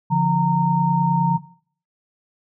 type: tone cluster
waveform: sine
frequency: 143.7 / 173.3 / 922 Hz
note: D3 / F3 / A#5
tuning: -37 / -13 / -19 cents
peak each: -20 dBFS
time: 0.1-1.38 s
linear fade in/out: 20 ms
effects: noise-tail reverb RT60 0.5 s tail -17 dB re dry